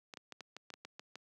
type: clicks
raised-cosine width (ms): 0.2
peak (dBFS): -29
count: 10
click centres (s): 0.138 / 0.172 / 0.323 / 0.407 / 0.566 / 0.703 / 0.739 / 0.85 / 0.995 / 1.156
effects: high-pass 200 Hz 12 dB/octave